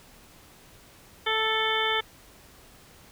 harmonic tone, 440 Hz, A4, in tune, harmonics 1 / 2 / 3 / 4 / 5 / 7 / 8, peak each -31 / -31 / -31 / -31 / -31 / -31 / -31 dBFS, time 1.26-2.01 s, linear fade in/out 10 ms, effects pink hiss -53 dBFS RMS until 3.11 s

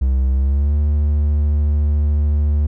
triangle tone with pitch glide, 65.41 to 73.85 Hz, C2 to D2, 0 to +10 cents, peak -11 dBFS, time 0.01-2.67 s, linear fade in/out 10 ms, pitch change +210 cents, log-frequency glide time 0.31-0.76 s, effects none

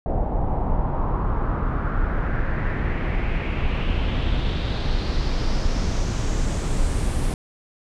brown noise with low-pass filter sweep, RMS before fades -22 dBFS, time 0.06-7.34 s, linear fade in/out 2 ms, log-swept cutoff 720 to 10000 Hz, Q 3.1, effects none

